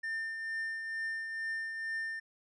triangle tone with tremolo, 1800 Hz, A6, 39 cents sharp, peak -31 dBFS, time 0.03-2.2 s, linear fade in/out 10 ms, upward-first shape triangle, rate 2.2 Hz, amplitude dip 45%, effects resampled to 22050 Hz

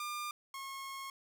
sawtooth tone pair in turn, 1200 / 1085.3 Hz, D6 / C#6, +37 / -37 cents, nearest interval major second, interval 174 cents, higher first, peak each -34 / -38 dBFS, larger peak first, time 0-0.31 / 0.54-1.1 s, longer second, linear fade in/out 2 ms, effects none

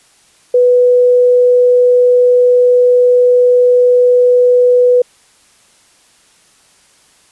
sine tone, 493.9 Hz, B4, in tune, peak -5 dBFS, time 0.54-5.02 s, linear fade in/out 5 ms, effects white hiss -49 dBFS RMS until 7.31 s + resampled to 24000 Hz

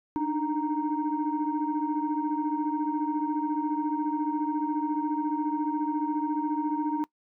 sine tone cluster, 295.8 / 310.1 / 932 Hz, D4 / D#4 / A#5, +13 / -6 / -1 cents, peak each -28 / -30 / -30 dBFS, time 0.16-7.04 s, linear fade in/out 0 ms, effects noise-tail reverb RT60 0.1 s tail -22 dB re dry + tanh soft clip ceiling -18 dBFS

